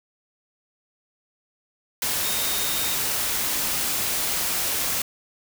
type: tone in noise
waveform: sine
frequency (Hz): 3701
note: A#7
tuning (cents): -13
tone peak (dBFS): -32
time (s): 2.24-2.95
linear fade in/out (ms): 2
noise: white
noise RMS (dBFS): -25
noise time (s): 2.02-5.02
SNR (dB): -10
effects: none